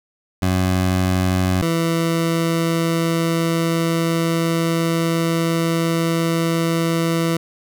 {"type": "tone pair in turn", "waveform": "20% pulse", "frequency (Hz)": [92.5, 165.72], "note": ["F#2", "E3"], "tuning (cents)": [0, 9], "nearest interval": "minor seventh", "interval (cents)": 1009, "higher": "second", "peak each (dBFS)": [-11, -12], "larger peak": "first", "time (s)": [[0.42, 1.62], [1.62, 7.37]], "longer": "second", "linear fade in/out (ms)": 5, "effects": []}